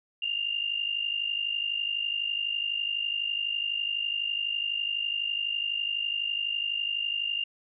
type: tone pair together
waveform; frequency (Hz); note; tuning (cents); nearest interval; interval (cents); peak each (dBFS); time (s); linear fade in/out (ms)
sine; 2790 / 2842; F7 / F7; -2 / +30; unison; 32; -29 / -32; 0.22-7.44; 5
effects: none